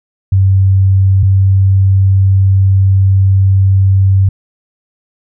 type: tone pair in turn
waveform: sine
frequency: 96.1 / 96.45 Hz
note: G2 / G2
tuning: -34 / -28 cents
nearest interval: unison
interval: 6 cents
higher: second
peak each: -5 dBFS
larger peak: neither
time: 0.32-1.23 / 1.23-4.29 s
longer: second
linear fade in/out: 5 ms
effects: none